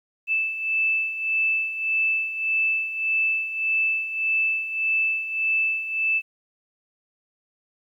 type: beating tone pair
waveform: sine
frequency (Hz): 2633 / 2634.7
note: E7 / E7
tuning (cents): -3 / -2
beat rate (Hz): 1.7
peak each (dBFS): -28 / -22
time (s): 0.27-6.22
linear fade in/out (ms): 50
effects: 10-bit